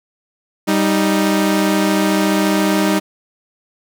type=tone pair together; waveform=sawtooth; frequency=196 / 311.1 Hz; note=G3 / D#4; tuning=0 / 0 cents; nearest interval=minor sixth; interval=800 cents; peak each=-12 dBFS; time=0.67-3 s; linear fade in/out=20 ms; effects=none